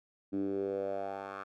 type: tone with band-pass filter sweep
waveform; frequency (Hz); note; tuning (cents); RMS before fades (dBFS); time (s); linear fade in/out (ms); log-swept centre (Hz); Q
10% pulse; 98; G2; 0; -36; 0.32-1.44; 20; 270 to 1200; 4.3
effects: none